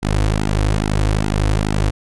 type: tone with flanger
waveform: sawtooth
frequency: 51.91 Hz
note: G#1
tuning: in tune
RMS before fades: -17 dBFS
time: 0.02-1.91 s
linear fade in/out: 20 ms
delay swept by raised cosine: 1.7 to 5.1 ms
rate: 2.4 Hz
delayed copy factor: -1
effects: resampled to 24000 Hz